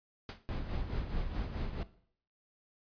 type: noise with exponential decay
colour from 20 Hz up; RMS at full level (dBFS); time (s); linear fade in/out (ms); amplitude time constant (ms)
pink; -40; 0.29-0.46; 1; 36
type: noise with tremolo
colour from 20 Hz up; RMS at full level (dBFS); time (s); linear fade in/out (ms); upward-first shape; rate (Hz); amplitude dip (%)
brown; -34; 0.49-1.83; 0; sine; 4.7; 55
effects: noise-tail reverb RT60 0.6 s tail -17 dB re dry + resampled to 11025 Hz